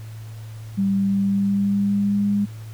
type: tone with pitch glide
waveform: sine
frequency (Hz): 196 to 203.4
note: G3 to G#3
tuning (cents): 0 to -36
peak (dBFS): -17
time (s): 0.77-2.46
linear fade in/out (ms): 20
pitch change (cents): +64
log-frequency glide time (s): 0.97-2.33
effects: added 110 Hz sine -33 dBFS peak until 2.73 s + pink hiss -49 dBFS RMS until 2.73 s